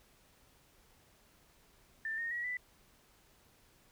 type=tone with pitch steps; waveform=sine; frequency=1783 / 1848 / 1915.4 / 1985.2 Hz; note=A6 / A#6 / A#6 / B6; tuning=+22 / -16 / +46 / +8 cents; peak=-35 dBFS; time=2.05-2.57 s; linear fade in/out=2 ms; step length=130 ms; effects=pink hiss -66 dBFS RMS until 3.91 s